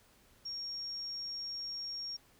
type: tone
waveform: sine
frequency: 5560 Hz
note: F8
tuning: 9 cents flat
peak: -38 dBFS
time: 0.45-2.17 s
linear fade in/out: 10 ms
effects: pink hiss -65 dBFS RMS until 2.39 s